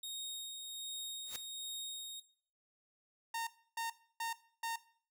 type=tone with tremolo; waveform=sawtooth; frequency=3729 Hz; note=A#7; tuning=in tune; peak=-37 dBFS; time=0.03-2.2 s; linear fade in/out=5 ms; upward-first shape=sine; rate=1.3 Hz; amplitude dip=35%
type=noise with exponential growth; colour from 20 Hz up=white; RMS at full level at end=-40 dBFS; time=1.23-1.36 s; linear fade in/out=0 ms; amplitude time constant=28 ms
type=tone bursts; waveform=sawtooth; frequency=917 Hz; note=A#5; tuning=29 cents flat; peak=-33 dBFS; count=4; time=3.34-4.76 s; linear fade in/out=5 ms; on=130 ms; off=300 ms
effects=noise-tail reverb RT60 0.5 s tail -17 dB re dry